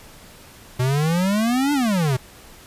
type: exponential two-way sweep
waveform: square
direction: up then down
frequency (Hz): 122.8 to 296.5 to 122.8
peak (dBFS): -18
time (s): 0.79-2.17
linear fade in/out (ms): 10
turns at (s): 1.73
effects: pink hiss -45 dBFS RMS until 2.66 s + resampled to 32000 Hz